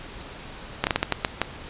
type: slowing click train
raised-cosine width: 0.3 ms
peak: -4 dBFS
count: 8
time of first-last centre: 0.84-1.416 s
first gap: 29 ms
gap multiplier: 1.34
effects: pink hiss -40 dBFS RMS until 1.69 s + resampled to 8000 Hz